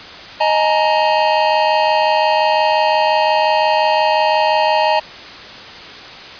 square chord, D# suspended fourth, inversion none, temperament equal with one note detuned, 622.3 / 846.6 / 932.3 Hz, D#5 / G#5 / A#5, 0 / +33 / 0 cents, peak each -17 dBFS, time 0.4-5 s, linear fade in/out 10 ms, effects white hiss -33 dBFS RMS until 6.39 s + resampled to 11025 Hz

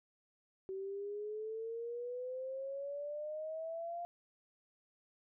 sine exponential sweep, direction up, 379.6 to 698.5 Hz, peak -39 dBFS, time 0.69-4.05 s, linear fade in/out 0 ms, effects none

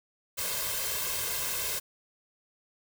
white noise with comb filter, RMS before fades -32 dBFS, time 0.37-1.8 s, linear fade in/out 20 ms, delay 1.9 ms, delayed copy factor +0.75, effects none

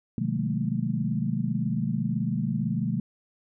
sine tone cluster, 125.3 / 151.4 / 179 / 206.8 / 224.9 Hz, B2 / D#3 / F3 / G#3 / A3, +25 / -47 / +43 / -7 / +38 cents, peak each -31 dBFS, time 0.18-3 s, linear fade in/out 2 ms, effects none

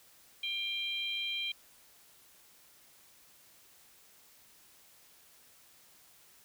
harmonic tone, 794 Hz, G5, 22 cents sharp, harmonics 3 / 4 / 5, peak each -38 / -35 / -44 dBFS, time 0.43-1.52 s, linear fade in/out 5 ms, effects white hiss -61 dBFS RMS until 6.44 s

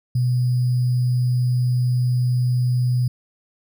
sine tone with sample-and-hold, 124.4 Hz, B2, 13 cents sharp, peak -16 dBFS, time 0.15-3.08 s, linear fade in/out 5 ms, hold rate 4900 Hz, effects none

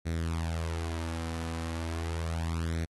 sawtooth tone with flanger, 82.41 Hz, E2, in tune, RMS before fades -33 dBFS, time 0.05-2.86 s, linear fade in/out 20 ms, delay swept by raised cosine 0.5 to 4 ms, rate 0.36 Hz, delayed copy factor +0.6, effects AAC 32 kbps

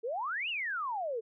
sine exponential two-way sweep, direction up then down, 426.7 to 2960 to 426.7 Hz, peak -32 dBFS, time 0.03-1.21 s, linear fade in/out 20 ms, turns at 0.49 s, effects none

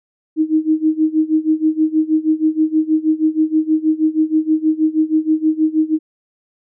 sine tone with tremolo, 313.4 Hz, D#4, 13 cents sharp, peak -9 dBFS, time 0.36-5.99 s, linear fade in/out 50 ms, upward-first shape sine, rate 6.3 Hz, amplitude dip 90%, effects none

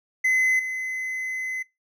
triangle tone with level steps, 2038 Hz, C7, 46 cents flat, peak -16 / -25 dBFS, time 0.24-1.63 s, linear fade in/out 10 ms, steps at 0.59 s, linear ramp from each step 5 ms, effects noise-tail reverb RT60 0.2 s tail -21 dB re dry

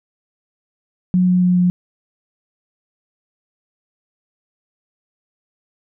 sine tone with pitch steps, 182 / 180.95 / 179.91 / 178.87 Hz, F#3 / F#3 / F#3 / F3, -28 / -38 / -48 / +42 cents, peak -11 dBFS, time 1.14-1.7 s, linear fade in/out 0 ms, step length 140 ms, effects none

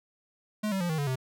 square tone with pitch steps, 212.4 / 192.53 / 174.53 / 158.2 / 143.41 / 129.99 Hz, G#3 / G3 / F3 / D#3 / D3 / C3, +39 / -31 / -1 / +29 / -41 / -11 cents, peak -28 dBFS, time 0.63-1.158 s, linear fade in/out 10 ms, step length 88 ms, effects none

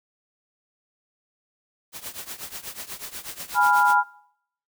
white noise with tremolo, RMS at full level -33 dBFS, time 1.92-3.96 s, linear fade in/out 50 ms, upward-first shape triangle, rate 8.2 Hz, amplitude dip 90%
sine chord, F diminished, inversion first, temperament equal, 830.6 / 987.8 / 1396.9 Hz, Ab5 / Cb6 / F6, 0 / 0 / 0 cents, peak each -20 dBFS, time 3.54-4.04 s, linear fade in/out 50 ms
effects noise-tail reverb RT60 0.7 s tail -22 dB re dry

